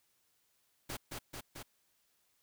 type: noise with echo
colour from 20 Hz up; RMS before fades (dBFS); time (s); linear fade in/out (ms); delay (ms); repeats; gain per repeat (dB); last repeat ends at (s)
pink; -41; 0.89-0.97; 10; 220; 3; -2; 1.63
effects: white hiss -75 dBFS RMS until 2.42 s